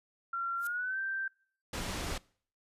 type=tone with pitch glide; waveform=sine; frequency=1371 to 1565.8 Hz; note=F6 to G6; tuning=-32 to -2 cents; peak=-32 dBFS; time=0.33-1.28 s; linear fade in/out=5 ms; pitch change=+230 cents; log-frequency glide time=0.58-0.99 s
type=noise with exponential growth; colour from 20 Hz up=violet; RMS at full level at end=-37 dBFS; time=0.56-0.67 s; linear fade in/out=2 ms; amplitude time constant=23 ms
type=low-pass noise; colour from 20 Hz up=pink; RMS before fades=-37 dBFS; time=1.73-2.18 s; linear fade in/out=5 ms; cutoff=8600 Hz; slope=12 dB/octave
effects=noise-tail reverb RT60 0.5 s tail -23 dB re dry + resampled to 32000 Hz